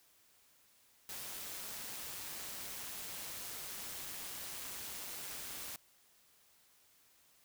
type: noise with amplitude modulation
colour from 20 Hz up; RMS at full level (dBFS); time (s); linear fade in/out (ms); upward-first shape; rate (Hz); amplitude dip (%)
white; -43; 1.09-5.76; 2; sine; 192; 45
effects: white hiss -68 dBFS RMS until 7.44 s